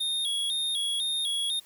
square tone with vibrato, 3500 Hz, A7, 10 cents flat, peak -27 dBFS, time 0-1.6 s, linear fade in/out 10 ms, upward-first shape square, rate 2 Hz, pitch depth 84 cents each way, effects white hiss -56 dBFS RMS until 1.65 s

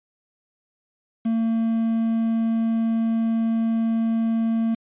triangle tone with quantisation, 226.5 Hz, A#3, 50 cents flat, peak -17 dBFS, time 1.25-4.75 s, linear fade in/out 10 ms, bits 7, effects resampled to 8000 Hz

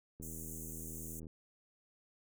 click train, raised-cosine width 3 ms, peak -37 dBFS, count 87, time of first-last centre 0.2-1.268 s, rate 80.5 Hz
pink high-pass noise, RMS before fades -48 dBFS, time 0.22-1.2 s, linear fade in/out 10 ms, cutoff 6300 Hz, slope 96 dB/octave
effects none

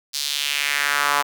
sawtooth tone with high-pass filter sweep, 144 Hz, D3, 34 cents flat, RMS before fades -22 dBFS, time 0.13-1.23 s, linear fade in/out 20 ms, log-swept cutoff 4700 to 980 Hz, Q 2.2, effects none

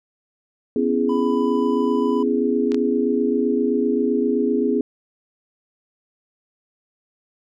sine chord, C# minor seventh, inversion third, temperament just, 249.5 / 277.2 / 332.6 / 415.8 Hz, B3 / C#4 / E4 / G#4, +18 / 0 / +16 / +2 cents, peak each -21 / -24 / -25 / -21 dBFS, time 0.76-4.81 s, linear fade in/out 2 ms
triangle tone, 996 Hz, B5, 14 cents sharp, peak -26 dBFS, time 1.09-2.23 s, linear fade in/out 5 ms
clicks, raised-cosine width 0.2 ms, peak -16 dBFS, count 2, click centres 2.719 / 2.745 s
effects none

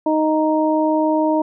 harmonic tone, 311.1 Hz, D#4, in tune, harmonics 1 / 2 / 3, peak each -17 / -19 / -21 dBFS, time 0.06-1.42 s, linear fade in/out 5 ms, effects none

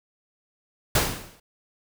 pink noise with exponential decay, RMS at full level -17 dBFS, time 0.95-1.4 s, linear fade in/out 5 ms, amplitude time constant 96 ms, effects none

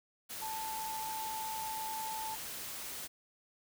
sine tone in noise, 880 Hz, A5, in tune, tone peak -38 dBFS, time 0.41-2.36 s, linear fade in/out 20 ms, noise white, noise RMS -43 dBFS, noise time 0.29-3.08 s, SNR +2 dB, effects none

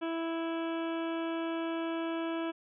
harmonic tone with a mistuned harmonic, 329.6 Hz, E4, in tune, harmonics 1 / 2 / 3 / 4 / 5 / 7 / 8 / 9 / 10, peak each -33 / -39 / -43 / -45 / -47 / -50 / -51 / -52 / -53 dBFS, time 0.01-2.52 s, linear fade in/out 20 ms, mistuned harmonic 10, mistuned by +17 cents, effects none

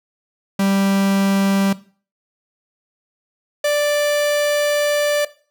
45% pulse tone pair in turn, 196 / 587.3 Hz, G3 / D5, 0 / 0 cents, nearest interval octave + perfect fifth, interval 1900 cents, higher second, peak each -15 dBFS, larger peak neither, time 0.59-1.73 / 3.64-5.25 s, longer second, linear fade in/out 5 ms, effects noise-tail reverb RT60 0.4 s tail -17 dB re dry

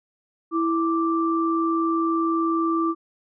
sine tone pair together, 329.6 / 1173.8 Hz, E4 / D6, 0 / -1 cents, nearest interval octave + minor seventh, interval 2199 cents, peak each -21 / -24 dBFS, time 0.51-2.95 s, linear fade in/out 50 ms, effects none

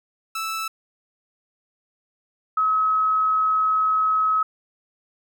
sawtooth / sine tone pair in turn, 1316 / 1280.8 Hz, E6 / D#6, -3 / +50 cents, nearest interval unison, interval 47 cents, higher first, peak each -22 / -17 dBFS, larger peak second, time 0.35-0.68 / 2.57-4.43 s, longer second, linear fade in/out 5 ms, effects none

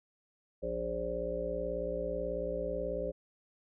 harmonic tone, 58.27 Hz, A#1, in tune, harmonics 1 / 3 / 5 / 7 / 9 / 10, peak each -42 / -44 / -46 / -40 / -36 / -39 dBFS, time 0.62-3.12 s, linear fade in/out 20 ms, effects none

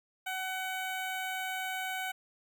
15% pulse tone with notch filter, 752 Hz, F#5, 28 cents sharp, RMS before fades -36 dBFS, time 0.26-2.12 s, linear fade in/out 10 ms, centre 5300 Hz, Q 1.4, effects 11-bit

